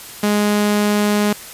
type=tone; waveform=sawtooth; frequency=207.7 Hz; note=G#3; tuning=in tune; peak=-10 dBFS; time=0.23-1.33 s; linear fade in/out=5 ms; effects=white hiss -35 dBFS RMS until 1.53 s + resampled to 32000 Hz